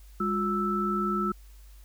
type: tone cluster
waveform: sine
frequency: 203.1 / 356.2 / 1318 Hz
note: G#3 / F4 / E6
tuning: -38 / +34 / -1 cents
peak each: -29 / -32 / -28 dBFS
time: 0.2-1.32 s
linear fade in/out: 5 ms
effects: added 50 Hz sine -47 dBFS peak until 1.84 s + white hiss -61 dBFS RMS until 1.84 s